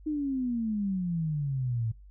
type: exponential sweep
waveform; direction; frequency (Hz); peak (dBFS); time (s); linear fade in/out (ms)
sine; down; 311.1 to 109.2; -27; 0.06-1.92; 10
effects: noise-tail reverb RT60 0.2 s tail -23 dB re dry + added 49 Hz sine -48 dBFS peak until 2.1 s